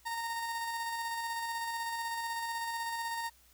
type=tone with tremolo; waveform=30% pulse; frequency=924 Hz; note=A#5; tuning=16 cents flat; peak=-31 dBFS; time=0.05-3.3 s; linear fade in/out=20 ms; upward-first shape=square; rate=16 Hz; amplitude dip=25%; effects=added 60 Hz sine -66 dBFS peak until 3.53 s + white hiss -64 dBFS RMS until 3.53 s